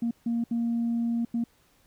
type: tone bursts at uneven times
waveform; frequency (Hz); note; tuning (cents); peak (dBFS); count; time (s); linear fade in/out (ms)
sine; 233.5; A#3; +3; -23; 4; 0.02-0.11 / 0.26-0.44 / 0.51-1.25 / 1.34-1.44; 5
effects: tanh soft clip ceiling -21 dBFS + pink hiss -64 dBFS RMS until 1.86 s